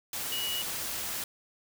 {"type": "tone in noise", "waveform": "sine", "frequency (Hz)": 2925, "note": "F#7", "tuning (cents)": -21, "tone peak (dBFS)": -32, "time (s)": [0.32, 0.62], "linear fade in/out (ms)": 2, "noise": "white", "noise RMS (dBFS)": -35, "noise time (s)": [0.13, 1.24], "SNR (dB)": 0, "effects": []}